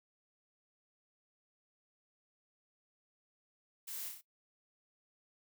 blue noise with echo, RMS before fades -45 dBFS, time 3.87-4.09 s, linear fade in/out 10 ms, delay 31 ms, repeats 4, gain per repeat -3 dB, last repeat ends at 4.214 s, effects noise-tail reverb RT60 0.1 s tail -18 dB re dry

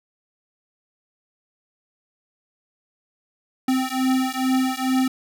square beating tone pair, 258.9 / 261.2 Hz, C4 / C4, -18 / -3 cents, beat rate 2.3 Hz, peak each -23 dBFS, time 3.68-5.08 s, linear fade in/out 5 ms, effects none

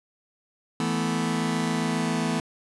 sawtooth chord, E suspended fourth, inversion none, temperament just, 164.81 / 219.8 / 247.2 Hz, E3 / A3 / B3, 0 / -2 / +2 cents, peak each -24 dBFS, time 0.8-2.4 s, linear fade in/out 2 ms, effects resampled to 24000 Hz + 9-bit

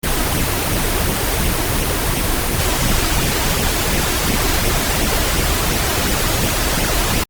pink noise with flanger, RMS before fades -17 dBFS, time 0.03-7.24 s, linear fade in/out 10 ms, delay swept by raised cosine 0.33 to 3.13 ms, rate 2.8 Hz, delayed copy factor +0.5, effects Opus 24 kbps

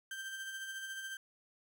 35% pulse tone with tremolo, 1568 Hz, G6, in tune, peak -38 dBFS, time 0.11-1.17 s, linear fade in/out 2 ms, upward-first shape sine, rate 14 Hz, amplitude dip 40%, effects none

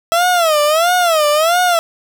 30% pulse tone with vibrato, 654 Hz, E5, 14 cents flat, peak -8 dBFS, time 0.12-1.79 s, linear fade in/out 0 ms, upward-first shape sine, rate 1.5 Hz, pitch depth 180 cents each way, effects none

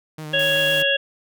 sawtooth tone with vibrato, 154 Hz, D#3, 17 cents flat, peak -27 dBFS, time 0.18-0.83 s, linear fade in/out 5 ms, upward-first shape sine, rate 7.8 Hz, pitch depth 30 cents each way
harmonic tone, 554.4 Hz, C#5, in tune, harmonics 1 / 3 / 5 / 6, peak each -22 / -22 / -22 / -22 dBFS, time 0.33-0.97 s, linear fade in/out 10 ms
white noise, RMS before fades -35 dBFS, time 0.39-0.82 s, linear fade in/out 2 ms
effects none

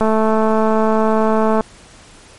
click train, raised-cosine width 1 ms, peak -3 dBFS, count 351, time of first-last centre 0.01-1.608 s, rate 219 Hz, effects pink hiss -43 dBFS RMS until 2.38 s + MP3 48 kbps

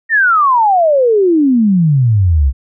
sine exponential sweep, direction down, 1870 to 62.7 Hz, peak -7 dBFS, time 0.09-2.53 s, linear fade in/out 50 ms, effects none

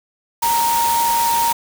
sine tone in noise, 932.3 Hz, A#5, in tune, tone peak -15 dBFS, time 0.42-1.53 s, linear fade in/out 10 ms, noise white, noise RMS -23 dBFS, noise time 0.42-1.53 s, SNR +5 dB, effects none

